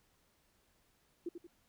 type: tone with echo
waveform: sine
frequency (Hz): 344.5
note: F4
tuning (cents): -24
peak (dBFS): -36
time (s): 1.26-1.29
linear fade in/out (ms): 5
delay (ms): 90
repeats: 2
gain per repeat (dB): -7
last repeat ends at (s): 1.47
effects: pink hiss -73 dBFS RMS until 1.68 s